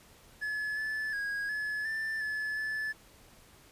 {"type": "tone with pitch steps", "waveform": "triangle", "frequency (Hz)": [1711, 1737, 1645, 1710, 1772, 1723, 1736], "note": ["A6", "A6", "G#6", "A6", "A6", "A6", "A6"], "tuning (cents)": [-49, -23, -17, -50, 12, -37, -24], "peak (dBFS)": -30, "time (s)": [0.41, 2.93], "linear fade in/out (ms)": 20, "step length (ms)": 360, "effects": ["pink hiss -58 dBFS RMS until 3.71 s", "resampled to 32000 Hz"]}